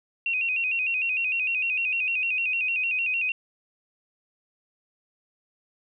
sine tone with vibrato, 2619 Hz, E7, 12 cents flat, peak -23 dBFS, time 0.26-3.32 s, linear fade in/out 2 ms, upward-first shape square, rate 6.6 Hz, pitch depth 75 cents each way, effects none

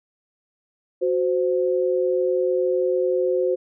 sine tone pair together, 368.9 / 518 Hz, F#4 / C5, -5 / -17 cents, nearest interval tritone, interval 588 cents, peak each -21 dBFS, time 1.01-3.56 s, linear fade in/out 20 ms, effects none

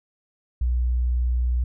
sine tone, 61.1 Hz, B1, 18 cents flat, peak -19 dBFS, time 0.61-1.64 s, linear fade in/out 5 ms, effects none

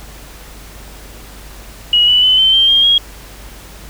sine tone with pitch steps, 2906 / 2965 / 3026 / 3088 / 3151 / 3215 / 3281 Hz, F#7 / F#7 / F#7 / G7 / G7 / G7 / G#7, -32 / +3 / +38 / -27 / +8 / +43 / -22 cents, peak -7 dBFS, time 1.93-2.98 s, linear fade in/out 2 ms, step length 150 ms, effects added 50 Hz sine -35 dBFS peak until 3.89 s + pink hiss -37 dBFS RMS until 3.89 s

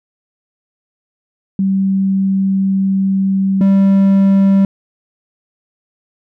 sine / triangle tone pair in turn, 193.2 / 195.33 Hz, G3 / G3, -25 / -6 cents, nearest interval unison, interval 19 cents, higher second, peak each -11 / -5 dBFS, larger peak second, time 1.59-3.61 / 3.61-4.65 s, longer first, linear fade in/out 2 ms, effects none

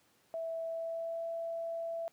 sine tone with pitch glide, 657 to 665.8 Hz, E5 to E5, -6 to +17 cents, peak -35 dBFS, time 0.34-2.08 s, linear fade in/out 0 ms, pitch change +23 cents, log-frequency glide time 0.63-1.25 s, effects pink hiss -69 dBFS RMS until 2.12 s + high-pass 150 Hz 12 dB/octave

